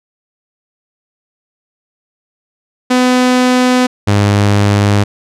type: tone pair in turn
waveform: sawtooth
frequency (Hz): 251.6 / 102.06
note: B3 / G#2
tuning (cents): +32 / -30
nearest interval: octave + major third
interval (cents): 1562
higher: first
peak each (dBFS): -4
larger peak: neither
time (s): 2.9-3.87 / 4.07-5.04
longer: neither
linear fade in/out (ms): 10
effects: low-pass 8000 Hz 12 dB/octave